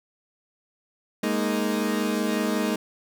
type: chord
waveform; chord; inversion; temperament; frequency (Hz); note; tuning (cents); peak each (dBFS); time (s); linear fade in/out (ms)
30% pulse; Ab suspended second; none; equal; 207.7 / 233.1 / 311.1; Ab3 / Bb3 / Eb4; 0 / 0 / 0; -24 / -25 / -26; 1.23-2.76; 5
effects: none